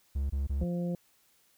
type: tone bursts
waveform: triangle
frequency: 69.3 Hz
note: C#2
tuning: in tune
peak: -26 dBFS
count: 3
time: 0.15-0.644 s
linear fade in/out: 10 ms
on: 150 ms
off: 22 ms
type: harmonic tone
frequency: 174.61 Hz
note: F3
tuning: in tune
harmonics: 1 / 2 / 3 / 4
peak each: -30 / -41 / -39 / -52 dBFS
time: 0.61-0.95 s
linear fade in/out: 2 ms
effects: white hiss -67 dBFS RMS until 1.57 s

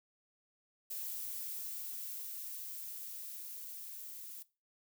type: noise with level ramp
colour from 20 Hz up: violet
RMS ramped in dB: -41 to -48 dBFS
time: 0.9-4.43 s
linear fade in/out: 10 ms
effects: noise-tail reverb RT60 0.3 s tail -19 dB re dry

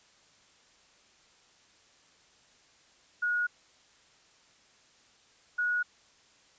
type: tone pair in turn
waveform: sine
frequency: 1448 / 1456.4 Hz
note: F#6 / F#6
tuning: -38 / -28 cents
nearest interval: unison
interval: 10 cents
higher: second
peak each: -26 dBFS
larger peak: neither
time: 3.22-3.47 / 5.58-5.83 s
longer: neither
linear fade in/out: 10 ms
effects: white hiss -62 dBFS RMS until 6.58 s + resampled to 16000 Hz

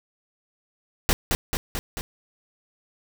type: noise with echo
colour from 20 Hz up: pink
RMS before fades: -19 dBFS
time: 1.09-1.13 s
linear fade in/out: 0 ms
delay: 220 ms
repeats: 4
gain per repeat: -3 dB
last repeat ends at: 2.01 s
effects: none

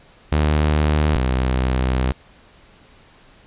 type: tone pair in turn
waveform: sawtooth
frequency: 75.6 / 63.93 Hz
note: D#2 / C2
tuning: -49 / -40 cents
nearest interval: minor third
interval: 291 cents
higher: first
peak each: -11 / -13 dBFS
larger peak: first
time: 0.32-1.16 / 1.16-2.12 s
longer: second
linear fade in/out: 0 ms
effects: pink hiss -50 dBFS RMS until 3.46 s + resampled to 8000 Hz

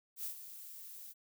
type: noise with ADSR envelope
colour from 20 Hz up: violet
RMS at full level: -39 dBFS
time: 0.16-1.14 s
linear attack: 87 ms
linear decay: 98 ms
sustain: -11 dB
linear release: 35 ms
effects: none

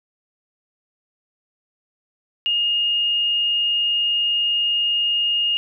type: tone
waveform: sine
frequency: 2845 Hz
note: F7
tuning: 31 cents sharp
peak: -17 dBFS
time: 2.46-5.57 s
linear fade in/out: 0 ms
effects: none

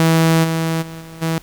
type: tone with level steps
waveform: sawtooth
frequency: 162.9 Hz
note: E3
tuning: 20 cents flat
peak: -7 / -13 / -26 / -30 / -13 dBFS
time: 0-1.38 s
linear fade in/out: 0 ms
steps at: 0.43 / 0.81 / 1 / 1.21 s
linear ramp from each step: 20 ms
effects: pink hiss -45 dBFS RMS until 1.42 s

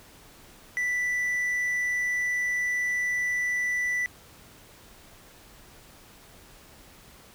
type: tone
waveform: triangle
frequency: 1975.5 Hz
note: B6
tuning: in tune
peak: -23 dBFS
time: 0.77-4.06 s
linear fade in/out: 0 ms
effects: pink hiss -52 dBFS RMS until 7.34 s

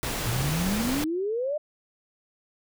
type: noise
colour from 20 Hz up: pink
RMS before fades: -30 dBFS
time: 0.03-1.04 s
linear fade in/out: 0 ms
type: exponential sweep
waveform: sine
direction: up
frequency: 110 to 620 Hz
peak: -25 dBFS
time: 0.26-1.58 s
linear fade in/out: 10 ms
effects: none

